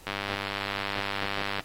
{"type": "click train", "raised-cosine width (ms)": 0.3, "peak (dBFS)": -14, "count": 153, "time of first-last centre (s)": [0.07, 1.595], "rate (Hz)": 99.7, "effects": ["pink hiss -52 dBFS RMS until 1.64 s", "AAC 48 kbps"]}